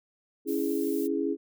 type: chord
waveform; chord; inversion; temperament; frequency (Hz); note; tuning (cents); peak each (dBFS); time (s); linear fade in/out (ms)
sine; C# minor; none; equal; 277.2 / 329.6 / 415.3; C#4 / E4 / G#4; 0 / 0 / 0; -30; 0.45-1.37; 50
type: noise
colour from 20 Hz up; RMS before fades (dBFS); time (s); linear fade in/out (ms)
violet; -42; 0.47-1.08; 20
effects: none